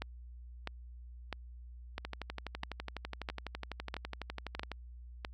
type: two click trains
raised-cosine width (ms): 0.3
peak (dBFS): -23 / -21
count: 33 / 9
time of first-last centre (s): 2.05-4.717 / 0.02-5.249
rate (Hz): 12 / 1.53
effects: added 60 Hz sine -47 dBFS peak until 5.33 s